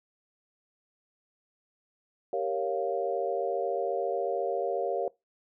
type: chord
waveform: sine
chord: G half-diminished seventh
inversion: none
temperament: equal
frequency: 392 / 466.2 / 554.4 / 698.5 Hz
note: G4 / Bb4 / Db5 / F5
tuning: 0 / 0 / 0 / 0 cents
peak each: -34 / -32 / -32 / -33 dBFS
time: 2.33-5.08 s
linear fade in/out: 2 ms
effects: noise-tail reverb RT60 0.2 s tail -22 dB re dry